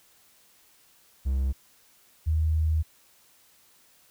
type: tone pair in turn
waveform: triangle / sine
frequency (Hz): 66.5 / 78.8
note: C2 / D#2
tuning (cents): +29 / +23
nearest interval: minor third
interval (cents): 294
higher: second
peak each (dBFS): -21 / -21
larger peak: neither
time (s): 1.25-1.53 / 2.26-2.83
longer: second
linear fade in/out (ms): 20
effects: white hiss -60 dBFS RMS until 4.1 s